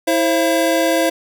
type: tone cluster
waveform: square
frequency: 327.1 / 533 / 675 Hz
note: E4 / C5 / E5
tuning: -13 / +32 / +41 cents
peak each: -19 dBFS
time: 0.07-1.1 s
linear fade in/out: 10 ms
effects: none